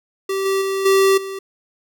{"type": "tone with level steps", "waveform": "square", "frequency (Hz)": 387.9, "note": "G4", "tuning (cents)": -18, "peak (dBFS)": [-20, -17, -20, -12, -27], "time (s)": [0.29, 1.39], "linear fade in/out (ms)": 5, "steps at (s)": [0.45, 0.61, 0.85, 1.17], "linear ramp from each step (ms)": 10, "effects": []}